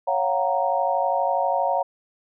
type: chord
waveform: sine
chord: Gb major seventh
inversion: second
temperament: equal with one note detuned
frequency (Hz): 554.4 / 698.5 / 750.8 / 932.3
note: Db5 / F5 / Gb5 / Bb5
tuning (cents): 0 / 0 / +25 / 0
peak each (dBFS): -25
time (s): 0.07-1.83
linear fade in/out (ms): 10
effects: none